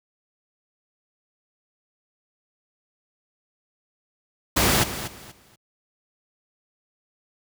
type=noise with echo; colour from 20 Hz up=pink; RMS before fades=-19 dBFS; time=4.56-4.84 s; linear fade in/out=10 ms; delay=240 ms; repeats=3; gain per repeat=-12 dB; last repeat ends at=5.56 s; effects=high-pass 60 Hz 12 dB/octave